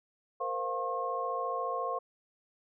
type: tone cluster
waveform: sine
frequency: 464.7 / 519 / 703 / 1078 Hz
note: A#4 / C5 / F5 / C#6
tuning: -5 / -14 / +11 / -49 cents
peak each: -39 / -37 / -37 / -34 dBFS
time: 0.4-1.99 s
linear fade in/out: 10 ms
effects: none